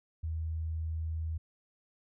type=tone; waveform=sine; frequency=80.3 Hz; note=E2; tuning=45 cents flat; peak=-32 dBFS; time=0.23-1.38 s; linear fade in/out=10 ms; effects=none